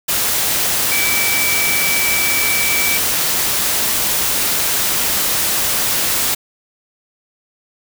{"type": "tone in noise", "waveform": "sine", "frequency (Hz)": 2307, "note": "D7", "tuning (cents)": -31, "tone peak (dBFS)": -18, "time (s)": [0.91, 2.98], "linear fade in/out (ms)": 10, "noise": "white", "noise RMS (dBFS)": -17, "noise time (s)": [0.08, 6.35], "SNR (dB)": -4, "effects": []}